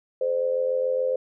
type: tone with amplitude modulation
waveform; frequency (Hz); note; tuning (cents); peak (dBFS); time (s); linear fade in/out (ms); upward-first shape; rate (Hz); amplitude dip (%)
sine; 517; C5; -21; -18; 0.21-1.16; 5; sine; 87; 70
effects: none